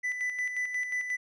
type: tone with tremolo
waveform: triangle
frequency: 1992 Hz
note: B6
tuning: 14 cents sharp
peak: -26 dBFS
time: 0.03-1.17 s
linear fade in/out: 20 ms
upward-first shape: square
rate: 5.6 Hz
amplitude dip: 50%
effects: resampled to 22050 Hz